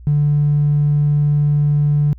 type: tone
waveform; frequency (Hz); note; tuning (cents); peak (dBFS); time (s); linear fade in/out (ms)
triangle; 146.83; D3; 0; -8; 0.07-2.13; 0
effects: tanh soft clip ceiling -9 dBFS + added 60 Hz sine -35 dBFS peak until 2.18 s